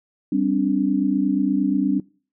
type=chord; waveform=sine; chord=G suspended fourth; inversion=none; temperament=equal with one note detuned; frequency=196 / 261.6 / 290.1 Hz; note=G3 / C4 / D4; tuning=0 / 0 / -21 cents; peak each=-23 / -22 / -20 dBFS; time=0.32-2 s; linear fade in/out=5 ms; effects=noise-tail reverb RT60 0.4 s tail -23 dB re dry